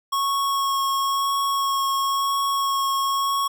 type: tone with vibrato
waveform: square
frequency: 1099 Hz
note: C#6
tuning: 15 cents flat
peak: -21 dBFS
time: 0.12-3.48 s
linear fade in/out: 10 ms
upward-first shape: sine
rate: 0.98 Hz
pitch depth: 11 cents each way
effects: none